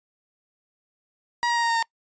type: tone with pitch steps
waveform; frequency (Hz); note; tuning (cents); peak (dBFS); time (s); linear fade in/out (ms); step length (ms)
30% pulse; 955 / 946.8 / 938.6 / 930.5 / 922.5 / 914.5; A#5 / A#5 / A#5 / A#5 / A#5 / A#5; +42 / +27 / +12 / -3 / -18 / -33; -18; 1.43-1.826; 0; 66
effects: noise-tail reverb RT60 0.1 s tail -24 dB re dry + resampled to 16000 Hz